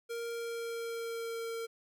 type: tone with pitch glide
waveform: square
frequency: 466.2 to 457.7 Hz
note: A#4 to A#4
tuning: 0 to -32 cents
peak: -37 dBFS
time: 0.09-1.67 s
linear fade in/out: 20 ms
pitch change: -32 cents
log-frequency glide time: 0.29-1.54 s
effects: none